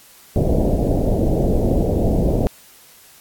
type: low-pass noise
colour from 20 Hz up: pink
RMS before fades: -17 dBFS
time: 0.36-2.47 s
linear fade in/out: 0 ms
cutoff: 680 Hz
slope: 48 dB/octave
effects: white hiss -47 dBFS RMS until 3.2 s + AAC 64 kbps